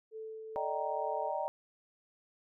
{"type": "tone with tremolo", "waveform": "sine", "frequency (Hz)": 440, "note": "A4", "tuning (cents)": 0, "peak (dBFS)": -40, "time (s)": [0.11, 1.32], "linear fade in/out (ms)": 50, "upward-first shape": "triangle", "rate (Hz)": 2.3, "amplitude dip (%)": 30}
{"type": "chord", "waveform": "sine", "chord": "Eb major seventh", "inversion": "third", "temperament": "just", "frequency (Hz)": [583.4, 622.3, 777.8, 933.4], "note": ["D5", "Eb5", "G5", "Bb5"], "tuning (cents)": [-12, 0, -14, 2], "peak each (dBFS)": -38, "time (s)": [0.56, 1.48], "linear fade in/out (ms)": 0}
{"effects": []}